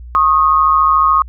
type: tone pair together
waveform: sine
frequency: 1090 / 1243.7 Hz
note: C#6 / D#6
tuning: -29 / -1 cents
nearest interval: major second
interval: 228 cents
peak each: -11 dBFS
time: 0.15-1.22 s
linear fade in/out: 0 ms
effects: added 60 Hz sine -29 dBFS peak until 1.28 s